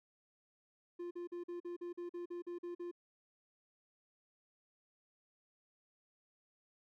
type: tone bursts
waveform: triangle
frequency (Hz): 349.2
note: F4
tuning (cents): 0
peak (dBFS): -39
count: 12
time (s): 0.99-2.914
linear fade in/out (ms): 10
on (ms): 120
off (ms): 44
effects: none